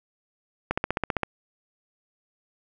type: click train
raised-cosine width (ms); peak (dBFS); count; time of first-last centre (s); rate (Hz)
0.5; -9; 9; 0.71-1.233; 15.3
effects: none